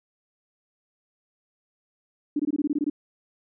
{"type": "tone bursts", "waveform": "sine", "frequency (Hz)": 293.7, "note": "D4", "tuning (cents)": 0, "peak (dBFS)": -21, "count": 10, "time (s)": [2.36, 2.899], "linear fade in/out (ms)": 5, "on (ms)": 35, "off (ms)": 21, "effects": []}